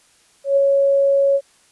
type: tone with ADSR envelope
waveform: sine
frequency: 554.4 Hz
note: C#5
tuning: in tune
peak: -10 dBFS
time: 0.44-1.41 s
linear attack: 130 ms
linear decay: 7 ms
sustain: -2 dB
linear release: 55 ms
effects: white hiss -55 dBFS RMS until 1.71 s + resampled to 24000 Hz